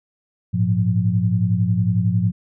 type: tone cluster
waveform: sine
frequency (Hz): 103.2 / 114.2 / 176.8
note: G#2 / A#2 / F3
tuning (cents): -10 / -35 / +22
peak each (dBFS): -20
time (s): 0.53-2.32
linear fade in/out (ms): 20
effects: none